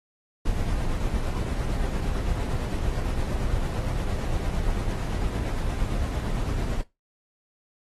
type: noise with tremolo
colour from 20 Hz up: brown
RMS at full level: -25 dBFS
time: 0.45-6.82 s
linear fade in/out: 10 ms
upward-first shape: triangle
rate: 8.8 Hz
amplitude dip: 35%
effects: noise-tail reverb RT60 0.2 s tail -17 dB re dry + AAC 32 kbps